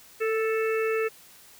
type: harmonic tone with a mistuned harmonic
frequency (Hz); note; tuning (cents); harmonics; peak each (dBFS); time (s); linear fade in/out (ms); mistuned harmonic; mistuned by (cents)
440; A4; 0; 1 / 3 / 4 / 5 / 6; -24 / -34 / -36 / -37 / -36; 0.2-1.09; 20; 1; +15
effects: white hiss -52 dBFS RMS until 1.59 s